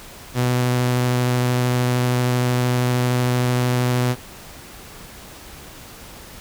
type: tone with vibrato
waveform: sawtooth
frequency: 124.2 Hz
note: B2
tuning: 10 cents sharp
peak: -13 dBFS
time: 0.34-4.16 s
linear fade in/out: 50 ms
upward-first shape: sine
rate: 13 Hz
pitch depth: 10 cents each way
effects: pink hiss -40 dBFS RMS until 6.4 s